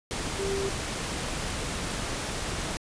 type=tone in noise; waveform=sine; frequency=392 Hz; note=G4; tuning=in tune; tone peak=-28 dBFS; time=0.39-0.69 s; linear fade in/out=0 ms; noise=pink; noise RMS=-32 dBFS; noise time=0.11-2.77 s; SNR=+1 dB; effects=resampled to 22050 Hz